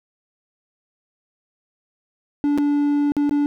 triangle tone with dropouts, 289.7 Hz, D4, 24 cents flat, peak -14 dBFS, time 2.44-3.46 s, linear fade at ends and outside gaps 0 ms, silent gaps 2.577-2.584 / 3.12-3.167 / 3.294-3.31 s, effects none

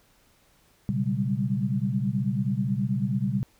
sine tone cluster, 122 / 137.8 / 191.8 / 201.1 Hz, B2 / C#3 / G3 / G3, -21 / -10 / -37 / +44 cents, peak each -29 dBFS, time 0.89-3.43 s, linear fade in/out 0 ms, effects pink hiss -62 dBFS RMS until 3.59 s

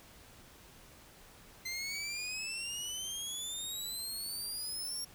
20% pulse exponential sweep, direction up, 2065 to 5588 Hz, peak -32 dBFS, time 1.65-5.05 s, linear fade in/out 10 ms, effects pink hiss -57 dBFS RMS until 5.14 s

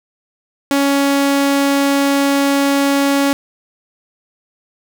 sawtooth tone, 279.2 Hz, C#4, 13 cents sharp, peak -8 dBFS, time 0.71-3.33 s, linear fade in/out 0 ms, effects none

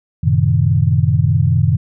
sine chord, F# diminished seventh, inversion none, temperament equal with one note detuned, 92.5 / 112.25 / 130.81 / 155.56 Hz, F#2 / A2 / C3 / Eb3, 0 / +35 / 0 / 0 cents, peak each -16 dBFS, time 0.23-1.77 s, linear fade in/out 10 ms, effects none

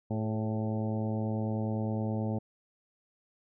harmonic tone with a mistuned harmonic, 109.5 Hz, A2, 8 cents flat, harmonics 1 / 2 / 3 / 4 / 5 / 6 / 7 / 8, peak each -32 / -33 / -41 / -42 / -41 / -45 / -45 / -49 dBFS, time 0.1-2.39 s, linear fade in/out 10 ms, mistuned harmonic 4, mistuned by -40 cents, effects none

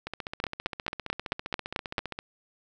two click trains, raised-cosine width 0.3 ms, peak -18 / -10 dBFS, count 33 / 8, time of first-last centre 0.07-2.189 / 0.44-1.982 s, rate 15.1 / 4.54 Hz, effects none

